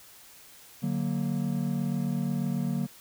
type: chord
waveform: triangle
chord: D augmented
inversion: none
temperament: equal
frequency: 146.83 / 185 / 233.1 Hz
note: D3 / F#3 / A#3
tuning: 0 / 0 / 0 cents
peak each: -29 dBFS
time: 0.82-2.87 s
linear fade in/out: 20 ms
effects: white hiss -52 dBFS RMS until 3 s